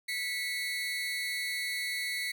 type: tone pair together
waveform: 30% pulse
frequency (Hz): 1975.5 / 2196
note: B6 / C#7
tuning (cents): 0 / -17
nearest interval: major second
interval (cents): 183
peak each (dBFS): -32 / -32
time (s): 0.08-2.32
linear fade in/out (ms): 10
effects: none